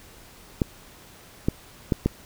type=clicks; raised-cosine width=3 ms; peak=-7 dBFS; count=4; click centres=0.618 / 1.485 / 1.922 / 2.06 s; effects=pink hiss -49 dBFS RMS until 2.25 s